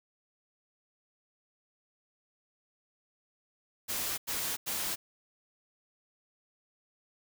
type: noise bursts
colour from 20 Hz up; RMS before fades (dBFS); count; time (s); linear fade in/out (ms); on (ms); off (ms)
white; -34; 3; 3.88-4.96; 20; 300; 90
effects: none